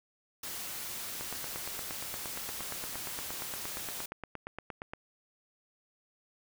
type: noise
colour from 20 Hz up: white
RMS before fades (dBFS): -40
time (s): 0.43-4.06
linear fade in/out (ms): 5
type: click train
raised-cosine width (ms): 0.5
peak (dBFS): -24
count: 33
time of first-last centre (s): 1.21-4.935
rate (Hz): 8.59
effects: none